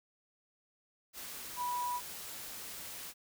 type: tone in noise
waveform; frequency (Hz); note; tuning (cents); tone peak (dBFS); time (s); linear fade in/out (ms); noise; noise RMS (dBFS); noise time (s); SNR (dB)
sine; 980; B5; -14; -33; 1.56-2.01; 50; white; -45; 1.13-3.14; +9
effects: none